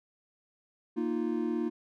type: chord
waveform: triangle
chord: Bb suspended fourth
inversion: none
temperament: equal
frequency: 233.1 / 311.1 / 349.2 Hz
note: Bb3 / Eb4 / F4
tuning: 0 / 0 / 0 cents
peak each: -31 dBFS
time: 0.96-1.7 s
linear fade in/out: 20 ms
effects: none